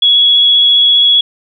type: tone with vibrato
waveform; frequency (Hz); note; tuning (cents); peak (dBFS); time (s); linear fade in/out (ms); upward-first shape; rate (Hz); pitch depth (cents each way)
sine; 3357; G#7; +18; -5; 0.02-1.21; 5; triangle; 15; 13
effects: none